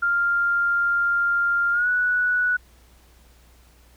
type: tone with pitch glide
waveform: sine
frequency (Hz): 1396.9 to 1474.8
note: F6 to F#6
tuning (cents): 0 to -6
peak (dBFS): -18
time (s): 0.02-2.57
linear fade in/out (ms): 10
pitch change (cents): +94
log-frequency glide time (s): 1.72-1.88
effects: added 60 Hz sine -52 dBFS peak until 3.96 s + pink hiss -57 dBFS RMS until 3.96 s